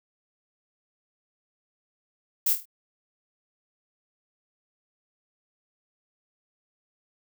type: noise with echo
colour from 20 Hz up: violet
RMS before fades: -23 dBFS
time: 2.46-2.53 s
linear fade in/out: 5 ms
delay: 25 ms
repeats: 5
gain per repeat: -6 dB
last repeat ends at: 2.655 s
effects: none